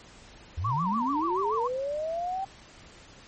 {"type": "linear sweep", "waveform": "sine", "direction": "up", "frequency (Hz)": [73.42, 784], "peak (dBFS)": -28, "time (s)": [0.57, 2.45], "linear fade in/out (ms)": 10}
{"type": "tone with vibrato", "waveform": "sine", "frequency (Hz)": 1025, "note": "C6", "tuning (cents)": -36, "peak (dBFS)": -26, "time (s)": [0.64, 1.68], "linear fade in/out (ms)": 10, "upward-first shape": "sine", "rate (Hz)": 6.9, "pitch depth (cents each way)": 220}
{"effects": ["pink hiss -51 dBFS RMS until 3.27 s", "MP3 32 kbps"]}